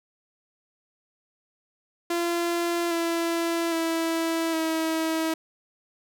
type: tone with pitch steps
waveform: sawtooth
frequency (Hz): 342.7 / 335.6 / 328.7 / 322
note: F4 / E4 / E4 / E4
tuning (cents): -33 / +31 / -5 / -41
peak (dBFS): -20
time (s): 2.1-5.34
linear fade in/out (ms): 5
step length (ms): 810
effects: none